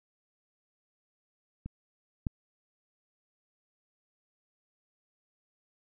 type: clicks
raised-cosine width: 5 ms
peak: -26 / -18 dBFS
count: 2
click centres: 1.66 / 2.268 s
effects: none